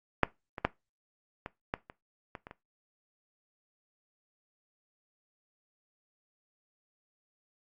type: clicks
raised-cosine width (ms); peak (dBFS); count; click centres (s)
0.5; -6 / -23 / -9 / -23 / -15 / -30 / -25 / -29 / -30; 9; 0.233 / 0.582 / 0.65 / 1.461 / 1.739 / 1.899 / 2.352 / 2.469 / 2.511
effects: noise-tail reverb RT60 0.2 s tail -19 dB re dry + Opus 48 kbps